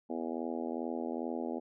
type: harmonic tone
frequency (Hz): 82.41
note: E2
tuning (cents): 0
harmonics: 3 / 4 / 5 / 6 / 7 / 8 / 9 / 10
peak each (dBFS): -38 / -40 / -42 / -44 / -45 / -46 / -47 / -48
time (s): 0.09-1.6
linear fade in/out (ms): 20
effects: none